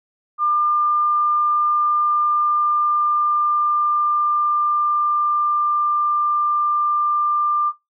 sine tone with pitch glide, 1199 to 1192.1 Hz, D6 to D6, +36 to +26 cents, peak -15 dBFS, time 0.38-7.73 s, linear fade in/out 50 ms, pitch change -10 cents, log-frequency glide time 1.85-5.84 s, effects noise-tail reverb RT60 0.2 s tail -23 dB re dry

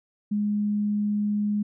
sine tone, 207.7 Hz, G#3, in tune, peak -22 dBFS, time 0.31-1.63 s, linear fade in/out 10 ms, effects none

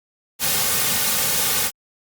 white noise with comb filter, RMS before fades -20 dBFS, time 0.39-1.71 s, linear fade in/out 50 ms, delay 3 ms, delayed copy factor -0.65, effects Opus 48 kbps

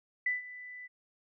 sine tone with ADSR envelope, 1990 Hz, B6, 13 cents sharp, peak -26 dBFS, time 0.26-0.88 s, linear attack 5 ms, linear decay 150 ms, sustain -17 dB, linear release 25 ms, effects none

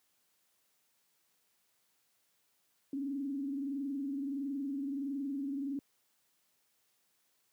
sine tone with frequency modulation, 277.2 Hz, C#4, in tune, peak -34 dBFS, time 2.93-5.79 s, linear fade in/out 2 ms, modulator 21.5 Hz, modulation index 0.65, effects white hiss -75 dBFS RMS until 7.52 s + high-pass 100 Hz 12 dB/octave

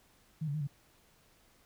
sine tone with pitch steps, 157.1 / 142.8 / 153.6 / 141.9 Hz, D#3 / D3 / D#3 / C#3, +17 / -48 / -22 / +41 cents, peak -32 dBFS, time 0.41-0.674 s, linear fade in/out 10 ms, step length 66 ms, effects pink hiss -66 dBFS RMS until 1.65 s

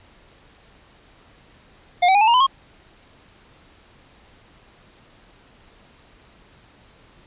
square tone with pitch steps, 712 / 763.1 / 817.9 / 876.6 / 939.5 / 1006.9 / 1079.2 Hz, F5 / G5 / G#5 / A5 / A#5 / B5 / C#6, +33 / -47 / -27 / -7 / +13 / +33 / -47 cents, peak -13 dBFS, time 2.02-2.468 s, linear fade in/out 10 ms, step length 64 ms, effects pink hiss -52 dBFS RMS until 7.26 s + resampled to 8000 Hz

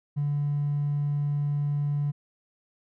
triangle tone with hard clipping, 144.9 Hz, D3, 23 cents flat, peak -24 dBFS, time 0.16-2.12 s, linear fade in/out 20 ms, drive 3 dB, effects none

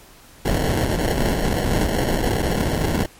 pink noise with sample-and-hold, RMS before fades -20 dBFS, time 0.45-3.06 s, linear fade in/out 5 ms, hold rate 1225 Hz, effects pink hiss -47 dBFS RMS until 3.19 s + MP3 64 kbps

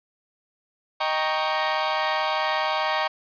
sawtooth chord, Eb dominant seventh, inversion none, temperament equal, 622.3 / 784 / 932.3 / 1108.7 Hz, Eb5 / G5 / Bb5 / Db6, 0 / 0 / 0 / 0 cents, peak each -24 dBFS, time 1-3.08 s, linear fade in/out 10 ms, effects resampled to 11025 Hz + 8-bit

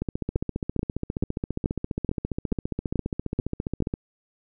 two click trains, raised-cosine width 3 ms, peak -14 / -11 dBFS, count 59 / 9, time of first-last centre 0.02-3.939 / 0.36-3.823 s, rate 14.8 / 2.31 Hz, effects none

